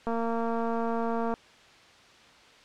click train, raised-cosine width 1 ms, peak -18 dBFS, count 293, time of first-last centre 0.07-1.34 s, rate 230 Hz, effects white hiss -54 dBFS RMS until 2.64 s + low-pass 4000 Hz 12 dB/octave

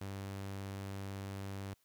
sawtooth tone, 98 Hz, G2, in tune, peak -37 dBFS, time 0.01-1.74 s, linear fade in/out 5 ms, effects white hiss -75 dBFS RMS until 1.84 s

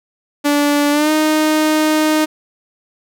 sawtooth tone with pitch glide, 290.2 to 309.2 Hz, D4 to D#4, -21 to -11 cents, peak -8 dBFS, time 0.44-2.26 s, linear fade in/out 20 ms, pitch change +110 cents, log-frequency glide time 0.91-1.11 s, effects none

